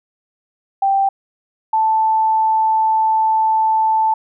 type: tone pair in turn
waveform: sine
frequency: 784 / 880 Hz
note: G5 / A5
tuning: 0 / 0 cents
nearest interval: major second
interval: 200 cents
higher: second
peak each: -12 dBFS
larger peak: neither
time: 0.82-1.09 / 1.73-4.14 s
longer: second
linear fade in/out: 5 ms
effects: none